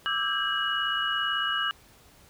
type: tone cluster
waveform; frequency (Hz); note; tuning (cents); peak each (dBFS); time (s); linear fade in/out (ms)
sine; 1176 / 1312 / 1558 / 1616 / 2912; D6 / E6 / G6 / G#6 / F#7; +2 / -9 / -11 / -48 / -28; -34 / -32 / -37 / -30 / -29; 0.06-1.71; 0
effects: pink hiss -56 dBFS RMS until 2.29 s